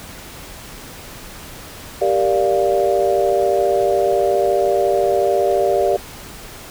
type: chord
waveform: sine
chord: G minor seventh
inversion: none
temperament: equal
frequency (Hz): 392 / 466.2 / 587.3 / 698.5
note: G4 / Bb4 / D5 / F5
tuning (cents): 0 / 0 / 0 / 0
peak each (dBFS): -18 / -21 / -18 / -20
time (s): 2.01-5.97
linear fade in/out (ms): 10
effects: pink hiss -36 dBFS RMS until 6.7 s